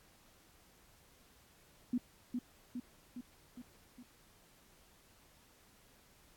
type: tone with echo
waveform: sine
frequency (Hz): 245.5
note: B3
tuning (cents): -10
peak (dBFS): -30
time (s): 1.93-1.98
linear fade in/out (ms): 5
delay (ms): 410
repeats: 5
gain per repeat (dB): -4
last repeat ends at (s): 4.03
effects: pink hiss -65 dBFS RMS until 6.36 s + AAC 64 kbps